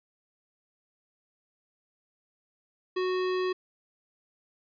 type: tone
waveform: square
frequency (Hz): 368.9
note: F#4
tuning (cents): -5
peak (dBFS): -27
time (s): 2.96-3.53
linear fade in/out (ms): 10
effects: resampled to 11025 Hz